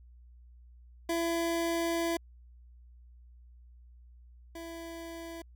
25% pulse tone pair in turn, 335.6 / 333.1 Hz, E4 / E4, +31 / +18 cents, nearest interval unison, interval 13 cents, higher first, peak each -25 / -37 dBFS, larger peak first, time 1.09-2.17 / 4.55-5.42 s, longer first, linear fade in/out 5 ms, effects added 60 Hz sine -52 dBFS peak until 5.55 s

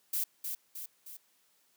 violet noise with echo, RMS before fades -32 dBFS, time 0.13-0.24 s, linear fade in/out 5 ms, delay 310 ms, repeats 3, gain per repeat -5 dB, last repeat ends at 1.17 s, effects white hiss -70 dBFS RMS until 1.76 s + high-pass 150 Hz 12 dB/octave

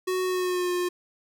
square tone with pitch glide, 370 to 356.6 Hz, F#4 to F4, 0 to +36 cents, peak -25 dBFS, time 0.07-0.89 s, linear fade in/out 10 ms, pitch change -64 cents, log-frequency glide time 0.24-0.72 s, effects none

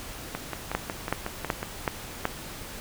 two click trains, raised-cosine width 0.5 ms, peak -15 / -9 dBFS, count 8 / 5, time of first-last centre 0.35-1.63 / 0.75-2.254 s, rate 5.47 / 2.66 Hz, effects pink hiss -40 dBFS RMS until 2.8 s

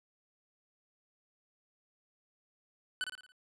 25% pulse tone with echo, 1500 Hz, F#6, 23 cents sharp, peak -28 dBFS, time 3.01-3.04 s, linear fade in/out 0 ms, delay 56 ms, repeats 5, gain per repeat -6 dB, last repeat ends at 3.32 s, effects low-pass 9000 Hz 12 dB/octave

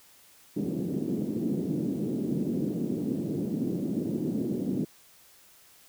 pink band-pass noise, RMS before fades -30 dBFS, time 0.56-4.85 s, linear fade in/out 10 ms, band 180 to 340 Hz, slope 24 dB/octave, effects white hiss -57 dBFS RMS until 5.88 s

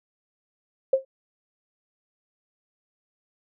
sine tone with exponential decay, 532 Hz, C5, 29 cents sharp, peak -12 dBFS, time 0.93-1.05 s, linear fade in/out 5 ms, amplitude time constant 24 ms, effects none

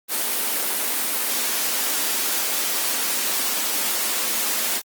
white high-pass noise, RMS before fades -23 dBFS, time 0.08-4.82 s, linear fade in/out 50 ms, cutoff 200 Hz, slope 96 dB/octave, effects Opus 24 kbps

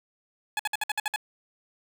15% pulse tone bursts, 848 Hz, G#5, 36 cents sharp, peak -19 dBFS, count 8, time 0.57-1.161 s, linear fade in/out 2 ms, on 24 ms, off 57 ms, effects none

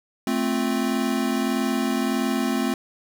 square chord, F major, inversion first, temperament equal, 220 / 261.6 / 349.2 Hz, A3 / C4 / F4, 0 / 0 / 0 cents, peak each -26 / -25 / -30 dBFS, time 0.27-2.74 s, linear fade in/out 2 ms, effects none

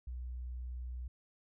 sine tone, 61.74 Hz, B1, in tune, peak -39 dBFS, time 0.07-1.08 s, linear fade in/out 5 ms, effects none

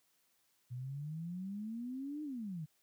sine exponential two-way sweep, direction up then down, 120.2 to 307.9 to 146.5 Hz, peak -39 dBFS, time 0.7-2.66 s, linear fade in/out 20 ms, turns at 2.23 s, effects white hiss -75 dBFS RMS until 2.82 s + high-pass 80 Hz 12 dB/octave

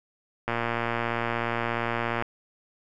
click train, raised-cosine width 0.5 ms, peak -12 dBFS, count 205, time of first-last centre 0.48-2.224 s, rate 117 Hz, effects none

